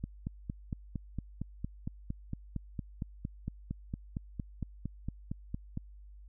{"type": "click train", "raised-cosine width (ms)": 5, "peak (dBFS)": -23, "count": 26, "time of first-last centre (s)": [0.04, 5.774], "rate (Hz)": 4.36, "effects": ["added 50 Hz sine -49 dBFS peak until 6.28 s"]}